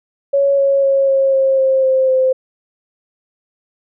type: tone with pitch steps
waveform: sine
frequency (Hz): 557 / 551.6 / 546.2 / 540.8 / 535.5 / 530.3 / 525.1 / 520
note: C#5 / C#5 / C#5 / C#5 / C5 / C5 / C5 / C5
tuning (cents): +8 / -9 / -26 / -43 / +40 / +23 / +6 / -11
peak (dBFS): -10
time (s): 0.33-2.33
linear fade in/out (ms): 10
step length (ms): 250
effects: none